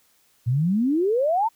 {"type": "exponential sweep", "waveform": "sine", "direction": "up", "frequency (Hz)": [113.3, 946], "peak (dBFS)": -18, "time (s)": [0.46, 1.49], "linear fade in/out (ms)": 20, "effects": ["white hiss -62 dBFS RMS until 1.55 s"]}